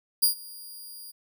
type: tone with ADSR envelope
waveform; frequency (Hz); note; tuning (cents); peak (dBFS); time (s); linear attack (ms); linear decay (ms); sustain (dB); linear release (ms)
10% pulse; 4823; D8; +45; -10; 0.22-1.12; 14; 110; -24; 19
effects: none